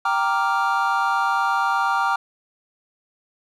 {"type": "chord", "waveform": "triangle", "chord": "G minor seventh", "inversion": "none", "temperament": "equal", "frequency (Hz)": [784, 932.3, 1174.7, 1396.9], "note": ["G5", "Bb5", "D6", "F6"], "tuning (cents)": [0, 0, 0, 0], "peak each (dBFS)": -22, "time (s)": [0.05, 2.16], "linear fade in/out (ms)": 5, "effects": []}